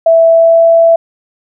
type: tone with pitch glide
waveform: sine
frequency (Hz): 659.3 to 664.7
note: E5 to E5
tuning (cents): 0 to +14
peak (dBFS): -3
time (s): 0.06-0.96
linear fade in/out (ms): 5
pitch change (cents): +14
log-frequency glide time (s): 0.26-0.65
effects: none